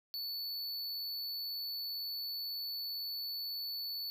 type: tone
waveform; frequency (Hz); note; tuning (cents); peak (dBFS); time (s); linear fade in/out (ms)
square; 4459; C#8; +9; -38; 0.14-4.1; 0
effects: none